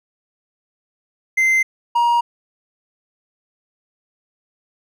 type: tone pair in turn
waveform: triangle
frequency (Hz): 2076 / 947.5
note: C7 / A#5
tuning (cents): -14 / +28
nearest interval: octave + major second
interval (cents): 1358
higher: first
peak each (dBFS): -11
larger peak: neither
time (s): 1.37-1.63 / 1.95-2.21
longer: neither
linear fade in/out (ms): 10
effects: none